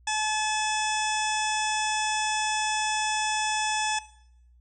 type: harmonic tone with a mistuned harmonic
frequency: 860 Hz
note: A5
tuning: 40 cents flat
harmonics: 1 / 2 / 3 / 4 / 6 / 7 / 8 / 9 / 10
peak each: -29 / -32 / -34 / -35 / -37 / -37 / -38 / -39 / -39 dBFS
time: 0.07-3.99 s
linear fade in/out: 5 ms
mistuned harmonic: 6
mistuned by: +38 cents
effects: noise-tail reverb RT60 0.7 s tail -17 dB re dry + added 60 Hz sine -54 dBFS peak until 4.6 s

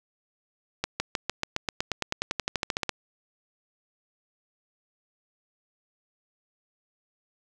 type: accelerating click train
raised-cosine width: 0.2 ms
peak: -9 dBFS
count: 21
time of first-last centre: 0.84-2.893 s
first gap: 160 ms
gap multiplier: 0.95
effects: none

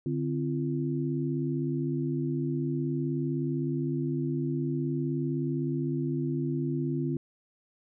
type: tone cluster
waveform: sine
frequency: 145.9 / 261.9 / 341.4 Hz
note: D3 / C4 / F4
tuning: -11 / +2 / -39 cents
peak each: -30 / -32 / -33 dBFS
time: 0.06-7.17 s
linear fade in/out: 2 ms
effects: none

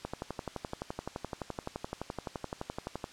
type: click train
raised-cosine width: 1 ms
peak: -21 dBFS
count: 36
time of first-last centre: 0.05-3.041 s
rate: 11.7 Hz
effects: white hiss -52 dBFS RMS until 3.12 s + low-pass 6000 Hz 12 dB/octave

